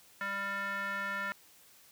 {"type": "tone with band-pass filter", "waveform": "square", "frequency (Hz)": 198.3, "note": "G3", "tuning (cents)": 20, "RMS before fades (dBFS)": -36, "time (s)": [0.21, 1.32], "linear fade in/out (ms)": 0, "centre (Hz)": 1600, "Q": 5.4, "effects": ["white hiss -60 dBFS RMS until 1.91 s", "high-pass 60 Hz 12 dB/octave"]}